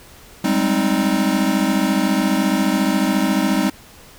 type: chord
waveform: square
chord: Ab major seventh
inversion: third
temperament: equal with one note detuned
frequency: 193.41 / 207.7 / 261.6 / 311.1 Hz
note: G3 / Ab3 / C4 / Eb4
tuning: -23 / 0 / 0 / 0 cents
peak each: -22 dBFS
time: 0.44-3.7 s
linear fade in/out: 5 ms
effects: pink hiss -44 dBFS RMS until 4.18 s